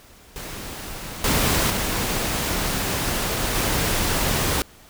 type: noise with level steps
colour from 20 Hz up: pink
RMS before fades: -34 / -20 / -24 / -22 dBFS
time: 0.36-4.62 s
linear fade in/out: 0 ms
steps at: 1.24 / 1.7 / 3.55 s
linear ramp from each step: 2 ms
effects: pink hiss -49 dBFS RMS until 4.89 s